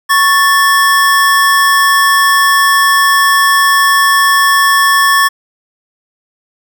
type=tone pair together; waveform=square; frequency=1108.7 / 1761 Hz; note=C#6 / A6; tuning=0 / +1 cents; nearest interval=minor sixth; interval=801 cents; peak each=-10 dBFS; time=0.09-5.29 s; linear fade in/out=20 ms; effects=none